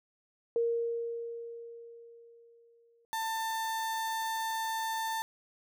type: tone with exponential decay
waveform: sine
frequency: 466.2 Hz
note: A#4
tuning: in tune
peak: -25 dBFS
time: 0.56-3.05 s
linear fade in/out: 1 ms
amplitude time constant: 540 ms
type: tone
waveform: 35% pulse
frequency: 893 Hz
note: A5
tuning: 25 cents sharp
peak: -30 dBFS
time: 3.13-5.22 s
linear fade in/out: 0 ms
effects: none